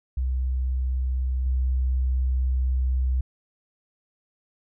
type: tone with level steps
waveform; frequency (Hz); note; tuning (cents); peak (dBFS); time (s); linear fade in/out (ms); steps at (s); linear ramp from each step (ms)
sine; 64; C2; -38; -22 / -20; 0.17-3.21; 5; 1.46; 2
effects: none